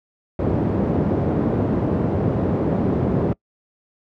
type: band-pass noise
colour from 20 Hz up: pink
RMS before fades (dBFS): -20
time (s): 0.39-3.33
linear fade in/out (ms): 2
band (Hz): 100 to 460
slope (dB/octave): 12
effects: noise-tail reverb RT60 0.1 s tail -25 dB re dry + high-pass 60 Hz 12 dB/octave